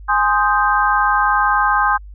sine chord, Ab major seventh, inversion none, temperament equal, 830.6 / 1046.5 / 1244.5 / 1568 Hz, Ab5 / C6 / Eb6 / G6, 0 / 0 / 0 / 0 cents, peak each -18 dBFS, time 0.08-1.98 s, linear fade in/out 20 ms, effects added 50 Hz sine -33 dBFS peak until 2.14 s

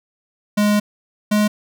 square tone pair in turn, 208 / 209.9 Hz, G#3 / G#3, +3 / +19 cents, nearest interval unison, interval 16 cents, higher second, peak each -14 dBFS, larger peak neither, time 0.57-0.8 / 1.31-1.48 s, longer first, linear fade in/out 10 ms, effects none

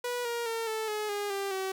sawtooth tone with pitch steps, 488.4 / 471.5 / 455.2 / 439.4 / 424.2 / 409.5 / 395.3 / 381.6 Hz, B4 / A#4 / A#4 / A4 / G#4 / G#4 / G4 / G4, -19 / +20 / -41 / -2 / +37 / -24 / +15 / -47 cents, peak -27 dBFS, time 0.04-1.72 s, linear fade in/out 5 ms, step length 210 ms, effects none

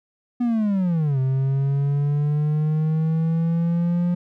triangle linear two-way sweep, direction down then up, 246.9 to 130.81 to 176.5 Hz, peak -16 dBFS, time 0.4-4.15 s, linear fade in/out 10 ms, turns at 1.19 s, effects none

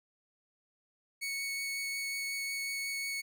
sawtooth tone with vibrato, 2217 Hz, C#7, in tune, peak -31 dBFS, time 1.21-3.22 s, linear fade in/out 20 ms, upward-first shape triangle, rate 5.5 Hz, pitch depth 8 cents each way, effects none

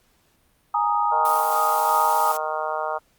sine chord, Ab suspended second, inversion none, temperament equal, 830.6 / 932.3 / 1244.5 Hz, Ab5 / Bb5 / Eb6, 0 / 0 / 0 cents, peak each -23 dBFS, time 0.74-2.32 s, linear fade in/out 5 ms
harmonic tone, 155.2 Hz, D#3, 4 cents flat, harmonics 3 / 4 / 5 / 6 / 7 / 8 / 9, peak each -35 / -29 / -30 / -31 / -32 / -32 / -35 dBFS, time 1.11-2.99 s, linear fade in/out 20 ms
blue noise, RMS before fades -32 dBFS, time 1.25-2.37 s, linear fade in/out 2 ms
effects pink hiss -63 dBFS RMS until 3.18 s + Opus 48 kbps

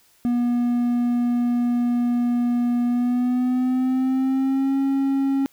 triangle tone with pitch glide, 241.4 to 272.5 Hz, B3 to C#4, -39 to -29 cents, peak -16 dBFS, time 0.25-5.46 s, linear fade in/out 0 ms, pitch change +210 cents, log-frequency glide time 2.85-4.78 s, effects white hiss -58 dBFS RMS until 5.52 s

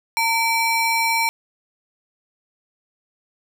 square ring-modulated tone, 1610 Hz, G6, 46 cents sharp, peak -15 dBFS, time 0.17-1.29 s, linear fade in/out 0 ms, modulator 702 Hz, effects none

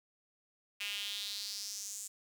sawtooth tone with high-pass filter sweep, 203.6 Hz, G#3, 34 cents flat, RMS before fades -41 dBFS, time 0.8-2.08 s, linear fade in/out 10 ms, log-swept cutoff 2600 to 7600 Hz, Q 3.9, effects none

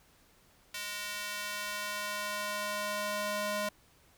square tone with high-pass filter sweep, 206.9 Hz, G#3, 6 cents flat, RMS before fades -36 dBFS, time 0.74-3.69 s, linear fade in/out 5 ms, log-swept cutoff 2100 to 520 Hz, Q 0.87, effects pink hiss -64 dBFS RMS until 4.17 s

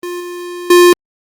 square tone with level steps, 352.9 Hz, F4, 18 cents sharp, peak -21 / -24 / -4 dBFS, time 0.03-0.93 s, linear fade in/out 2 ms, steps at 0.2 / 0.7 s, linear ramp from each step 5 ms, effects Opus 32 kbps

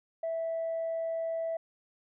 sine tone, 657 Hz, E5, 6 cents flat, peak -29 dBFS, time 0.23-1.57 s, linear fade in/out 5 ms, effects tanh soft clip ceiling -27 dBFS

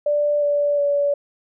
sine tone with pitch steps, 587.3 / 579.9 / 572.6 Hz, D5 / D5 / D5, 0 / -22 / -44 cents, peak -16 dBFS, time 0.06-1.14 s, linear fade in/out 5 ms, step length 360 ms, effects none

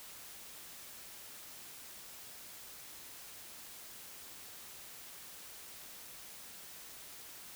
silence, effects white hiss -51 dBFS RMS until 7.55 s

